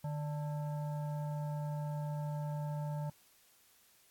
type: tone with frequency modulation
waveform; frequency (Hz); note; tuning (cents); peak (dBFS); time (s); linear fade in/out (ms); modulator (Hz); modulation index
sine; 150; D3; +37; -35; 0.04-3.1; 5; 738; 0.52
effects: white hiss -66 dBFS RMS until 4.1 s + AAC 64 kbps